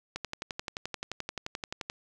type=click train; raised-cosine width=0.2 ms; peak=-17 dBFS; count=21; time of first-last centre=0.16-1.899 s; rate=11.5 Hz; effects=none